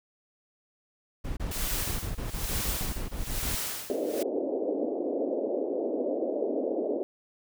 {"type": "noise bursts", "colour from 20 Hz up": "brown", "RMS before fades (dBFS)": -32, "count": 15, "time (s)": [1.24, 3.554], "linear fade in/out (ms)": 10, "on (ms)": 130, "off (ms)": 26}
{"type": "noise with tremolo", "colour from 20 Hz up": "white", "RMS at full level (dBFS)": -32, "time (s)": [1.51, 4.23], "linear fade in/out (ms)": 5, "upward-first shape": "sine", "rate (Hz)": 1.1, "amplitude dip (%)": 90}
{"type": "band-pass noise", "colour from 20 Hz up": "white", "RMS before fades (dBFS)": -30, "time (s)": [3.9, 7.03], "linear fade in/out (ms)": 0, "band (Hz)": [260, 600], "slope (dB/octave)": 48}
{"effects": []}